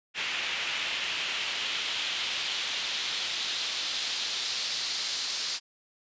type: noise with band-pass filter sweep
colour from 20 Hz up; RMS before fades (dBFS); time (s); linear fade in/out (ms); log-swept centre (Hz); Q
pink; -32; 0.14-5.6; 50; 2600 to 4600; 2.1
effects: resampled to 16000 Hz